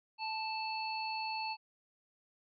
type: harmonic tone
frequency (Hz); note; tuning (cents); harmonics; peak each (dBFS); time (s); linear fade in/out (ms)
880; A5; 0; 1 / 3 / 5; -37 / -41 / -42; 0.18-1.57; 50
effects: MP3 64 kbps